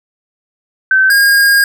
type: tone pair in turn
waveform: sine / square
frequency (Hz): 1540 / 1623.5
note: G6 / G#6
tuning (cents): -31 / -40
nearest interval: minor second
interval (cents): 91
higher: second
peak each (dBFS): -6 / -7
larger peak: first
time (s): 0.91-1.1 / 1.1-1.64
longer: second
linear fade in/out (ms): 2
effects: none